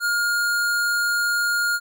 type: tone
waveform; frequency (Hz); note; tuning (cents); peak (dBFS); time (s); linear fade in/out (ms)
square; 1419; F6; +27; -20; 0-1.8; 50
effects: none